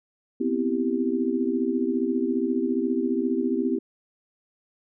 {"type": "chord", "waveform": "sine", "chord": "C major seventh", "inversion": "third", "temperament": "equal", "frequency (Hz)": [246.9, 261.6, 329.6, 392], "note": ["B3", "C4", "E4", "G4"], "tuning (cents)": [0, 0, 0, 0], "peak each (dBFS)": [-27, -27, -28, -28], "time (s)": [0.4, 3.79], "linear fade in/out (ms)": 10, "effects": []}